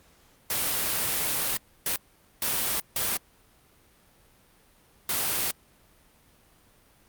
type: noise bursts at uneven times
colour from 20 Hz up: white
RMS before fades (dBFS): -27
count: 5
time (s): 0.5-1.57 / 1.86-1.96 / 2.42-2.8 / 2.96-3.17 / 5.09-5.51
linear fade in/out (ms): 2
effects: pink hiss -60 dBFS RMS until 7.08 s + Opus 48 kbps